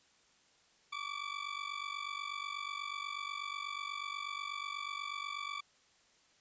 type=ring-modulated tone; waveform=20% pulse; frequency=1156 Hz; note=D6; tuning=28 cents flat; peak=-31 dBFS; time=0.92-5.61 s; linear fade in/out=10 ms; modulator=24.1 Hz; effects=white hiss -68 dBFS RMS until 6.4 s + resampled to 16000 Hz